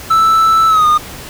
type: tone with pitch glide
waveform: triangle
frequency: 1318.5 to 1223.1 Hz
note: E6 to D#6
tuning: 0 to -30 cents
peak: -5 dBFS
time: 0.1-0.98 s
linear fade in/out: 10 ms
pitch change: -130 cents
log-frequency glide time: 0.68-0.86 s
effects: pink hiss -30 dBFS RMS until 1.29 s